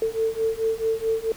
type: beating tone pair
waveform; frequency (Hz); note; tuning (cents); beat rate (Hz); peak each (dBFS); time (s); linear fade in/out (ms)
sine; 444.5 / 449.1; A4 / A4; +18 / +35; 4.6; -25 / -24; 0.02-1.32; 2
effects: pink hiss -44 dBFS RMS until 1.36 s